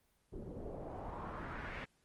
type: noise with low-pass filter sweep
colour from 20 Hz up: pink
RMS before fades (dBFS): -45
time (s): 0.32-1.85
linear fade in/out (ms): 10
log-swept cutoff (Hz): 350 to 2300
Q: 2.1
effects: pink hiss -75 dBFS RMS until 2.04 s + Opus 24 kbps